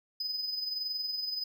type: tone with amplitude modulation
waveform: triangle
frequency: 5010 Hz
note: D#8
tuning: 11 cents sharp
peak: -29 dBFS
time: 0.2-1.44 s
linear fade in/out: 5 ms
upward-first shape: sine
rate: 21.4 Hz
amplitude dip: 50%
effects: none

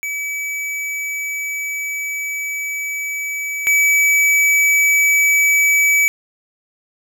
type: tone pair in turn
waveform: square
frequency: 2290 / 2290 Hz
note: D7 / D7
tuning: -44 / -44 cents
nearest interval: unison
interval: 0 cents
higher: neither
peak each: -22 / -12 dBFS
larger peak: second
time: 0.03-3.67 / 3.67-6.08 s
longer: first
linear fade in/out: 0 ms
effects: none

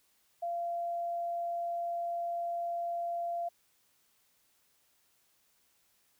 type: tone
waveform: sine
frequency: 688 Hz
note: F5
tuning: 26 cents flat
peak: -32 dBFS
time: 0.42-3.49 s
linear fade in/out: 10 ms
effects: white hiss -71 dBFS RMS until 6.19 s

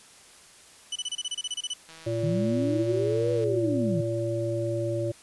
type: tone bursts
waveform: sawtooth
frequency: 2983 Hz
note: F#7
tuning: 13 cents sharp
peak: -25 dBFS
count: 13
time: 0.92-1.737 s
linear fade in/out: 5 ms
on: 37 ms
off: 28 ms
type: click train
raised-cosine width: 0.2 ms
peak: -30 dBFS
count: 252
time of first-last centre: 1.89-3.439 s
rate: 162 Hz
type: harmonic tone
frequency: 114.8 Hz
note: A#2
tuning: 26 cents flat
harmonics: 1 / 3 / 5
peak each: -30 / -30 / -30 dBFS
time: 2.06-5.12 s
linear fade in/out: 10 ms
type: linear two-way sweep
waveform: sine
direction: up then down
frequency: 143.3 to 493.9 to 143.3 Hz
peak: -25 dBFS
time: 2.23-4.01 s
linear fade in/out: 5 ms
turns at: 3.32 s
effects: white hiss -52 dBFS RMS until 5.22 s + resampled to 24000 Hz

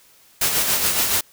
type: noise with tremolo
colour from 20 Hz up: white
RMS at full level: -18 dBFS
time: 0.41-1.21 s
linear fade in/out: 5 ms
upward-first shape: sine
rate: 7.1 Hz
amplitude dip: 45%
effects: white hiss -53 dBFS RMS until 1.32 s

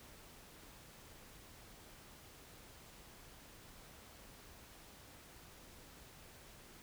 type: silence
effects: pink hiss -58 dBFS RMS until 6.82 s

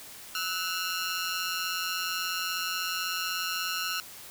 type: ring-modulated tone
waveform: 15% pulse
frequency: 1392 Hz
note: F6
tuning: 6 cents flat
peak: -20 dBFS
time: 0.35-4 s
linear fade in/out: 0 ms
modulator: 88.2 Hz
effects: white hiss -46 dBFS RMS until 4.3 s

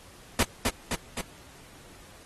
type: noise with echo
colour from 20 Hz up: pink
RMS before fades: -23 dBFS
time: 0.39-0.43 s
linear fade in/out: 2 ms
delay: 260 ms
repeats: 3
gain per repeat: -3 dB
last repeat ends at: 1.21 s
effects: pink hiss -52 dBFS RMS until 2.25 s + AAC 32 kbps

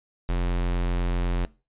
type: tone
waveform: square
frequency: 44 Hz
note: F1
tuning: 14 cents sharp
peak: -23 dBFS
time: 0.29-1.45 s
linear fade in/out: 0 ms
effects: noise-tail reverb RT60 0.3 s tail -21 dB re dry + resampled to 8000 Hz

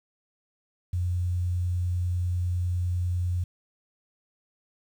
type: tone with quantisation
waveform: sine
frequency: 89 Hz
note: F2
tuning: 33 cents sharp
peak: -24 dBFS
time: 0.93-3.44 s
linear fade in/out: 5 ms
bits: 9
effects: none

